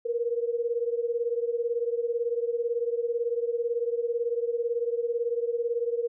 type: beating tone pair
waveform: sine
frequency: 466.2 / 484.2 Hz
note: A#4 / B4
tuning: 0 / -34 cents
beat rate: 18 Hz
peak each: -27 / -30 dBFS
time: 0.05-6.08 s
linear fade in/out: 10 ms
effects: none